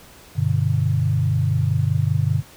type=chord; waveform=sine; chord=G major; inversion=none; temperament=equal with one note detuned; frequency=98 / 123.47 / 148.37 Hz; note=G2 / B2 / D3; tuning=0 / 0 / +18 cents; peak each=-21 dBFS; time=0.35-2.43 s; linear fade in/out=50 ms; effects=pink hiss -46 dBFS RMS until 2.56 s